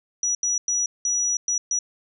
sine tone bursts at uneven times, 5850 Hz, F#8, 21 cents flat, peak -20 dBFS, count 6, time 0.23-0.35 / 0.43-0.58 / 0.68-0.86 / 1.05-1.37 / 1.48-1.58 / 1.71-1.79 s, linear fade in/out 2 ms, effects none

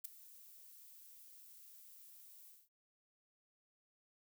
violet noise with ADSR envelope, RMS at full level -40 dBFS, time 0.04-2.69 s, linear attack 12 ms, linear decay 6 ms, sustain -19 dB, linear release 210 ms, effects none

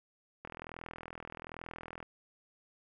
click train, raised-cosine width 0.5 ms, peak -28 dBFS, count 66, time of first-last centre 0.45-2.028 s, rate 41.2 Hz, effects none

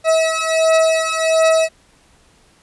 40% pulse beating tone pair, 644 / 645.4 Hz, E5 / E5, -41 / -37 cents, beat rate 1.4 Hz, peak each -15 dBFS, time 0.04-1.69 s, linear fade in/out 50 ms, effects pink hiss -53 dBFS RMS until 2.62 s + resampled to 24000 Hz

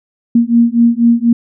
sine beating tone pair, 232.5 / 236.6 Hz, A#3 / A#3, -4 / +26 cents, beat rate 4.1 Hz, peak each -10 dBFS, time 0.35-1.33 s, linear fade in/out 5 ms, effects none

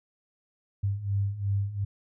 sine beating tone pair, 98 / 100.8 Hz, G2 / G2, 0 / +49 cents, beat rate 2.8 Hz, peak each -31 / -27 dBFS, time 0.83-1.85 s, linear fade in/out 10 ms, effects none

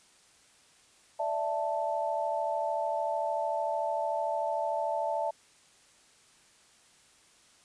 sine chord, D suspended second, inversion none, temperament just, 587.3 / 660.7 / 881 Hz, D5 / E5 / A5, 0 / +4 / +2 cents, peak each -34 / -32 / -32 dBFS, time 1.19-5.31 s, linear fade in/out 10 ms, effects white hiss -61 dBFS RMS until 7.64 s + resampled to 22050 Hz

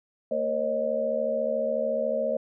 sine tone cluster, 227.7 / 472.4 / 543 / 617 Hz, A#3 / A#4 / C#5 / D#5, -40 / +23 / -36 / -15 cents, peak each -35 / -34 / -27 / -28 dBFS, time 0.31-2.37 s, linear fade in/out 5 ms, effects none

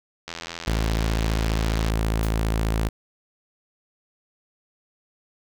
click train, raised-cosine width 0.2 ms, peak -15 dBFS, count 137, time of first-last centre 0.28-1.899 s, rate 84 Hz
sawtooth tone, 54.8 Hz, A1, 6 cents flat, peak -17 dBFS, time 0.67-2.89 s, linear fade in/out 10 ms
white noise with exponential decay, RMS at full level -34 dBFS, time 2.23-2.36 s, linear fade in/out 1 ms, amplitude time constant 28 ms
effects none

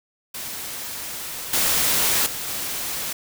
white noise with level steps, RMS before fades -32 / -20 / -30 / -28 dBFS, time 0.34-3.13 s, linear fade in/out 5 ms, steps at 1.53 / 2.26 / 2.47 s, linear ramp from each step 5 ms, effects none

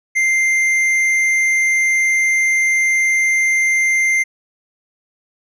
triangle tone with tanh clipping, 2093 Hz, C7, in tune, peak -14 dBFS, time 0.15-4.24 s, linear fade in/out 20 ms, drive 12 dB, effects none

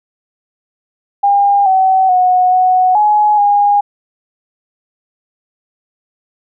sine tone with pitch steps, 805 / 759 / 732 / 739 / 841 / 817 Hz, G5 / F#5 / F#5 / F#5 / G#5 / G#5, +46 / +44 / -19 / -2 / +22 / -29 cents, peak -7 dBFS, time 1.23-3.81 s, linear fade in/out 10 ms, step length 430 ms, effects none

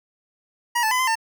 25% pulse tone with pitch steps, 956 / 875 / 1009 / 1033 / 900 Hz, A#5 / A5 / B5 / C6 / A5, +43 / -10 / +37 / -22 / +39 cents, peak -15 dBFS, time 0.75-1.155 s, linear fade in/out 10 ms, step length 81 ms, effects none

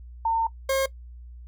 sine / 40% pulse tone pair in turn, 907 / 537.1 Hz, A#5 / C5, -48 / +45 cents, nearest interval major sixth, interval 907 cents, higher first, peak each -20 dBFS, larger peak neither, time 0.25-0.47 / 0.69-0.86 s, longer first, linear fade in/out 5 ms, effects noise-tail reverb RT60 0.1 s tail -19 dB re dry + added 60 Hz sine -40 dBFS peak until 1.47 s

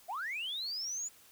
sine linear sweep, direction up, 630 to 7040 Hz, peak -34 dBFS, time 0.08-1.09 s, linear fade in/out 20 ms, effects tanh soft clip ceiling -32 dBFS + white hiss -60 dBFS RMS until 1.31 s

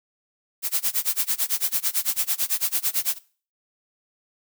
blue noise with tremolo, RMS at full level -21 dBFS, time 0.62-3.19 s, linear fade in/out 50 ms, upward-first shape sine, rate 9 Hz, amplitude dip 100%, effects noise-tail reverb RT60 0.4 s tail -20 dB re dry

